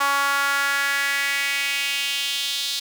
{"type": "tone with high-pass filter sweep", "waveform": "sawtooth", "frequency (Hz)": 280, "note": "C#4", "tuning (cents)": 18, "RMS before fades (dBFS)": -23, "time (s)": [0, 2.8], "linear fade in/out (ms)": 10, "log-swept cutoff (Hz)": [1100, 3900], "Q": 3.1, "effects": ["7-bit"]}